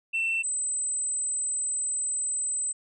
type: tone pair in turn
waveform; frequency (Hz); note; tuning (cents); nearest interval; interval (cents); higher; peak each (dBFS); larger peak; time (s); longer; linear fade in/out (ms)
sine; 2687 / 8080; E7 / B8; +33 / +39; octave + perfect fifth; 1906; second; -22 / -25; first; 0.13-0.43 / 0.43-2.73; second; 20
effects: tanh soft clip ceiling -23 dBFS